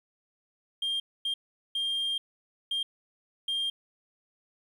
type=tone bursts at uneven times; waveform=sine; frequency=3203 Hz; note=G7; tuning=37 cents sharp; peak=-25 dBFS; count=5; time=0.82-1 / 1.25-1.34 / 1.75-2.18 / 2.71-2.83 / 3.48-3.7 s; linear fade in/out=5 ms; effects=tanh soft clip ceiling -26 dBFS + 10-bit